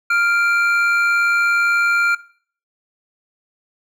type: tone pair together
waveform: triangle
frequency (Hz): 1396.9 / 2354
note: F6 / D7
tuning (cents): 0 / +3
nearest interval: major sixth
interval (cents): 903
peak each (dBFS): -13 / -20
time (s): 0.1-2.15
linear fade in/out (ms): 5
effects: noise-tail reverb RT60 0.5 s tail -19 dB re dry